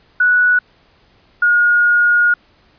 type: tone pair in turn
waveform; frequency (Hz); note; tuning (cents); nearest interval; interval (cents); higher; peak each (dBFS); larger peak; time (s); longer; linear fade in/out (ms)
sine; 1472 / 1435.1; F#6 / F6; -9 / +47; unison; 44; first; -9; neither; 0.2-0.59 / 1.42-2.34; second; 5
effects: pink hiss -53 dBFS RMS until 2.78 s + resampled to 11025 Hz